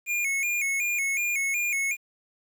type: tone with vibrato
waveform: square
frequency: 2300 Hz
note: D7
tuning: 37 cents flat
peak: -25 dBFS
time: 0.06-1.97 s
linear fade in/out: 50 ms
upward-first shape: square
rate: 2.7 Hz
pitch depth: 84 cents each way
effects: 9-bit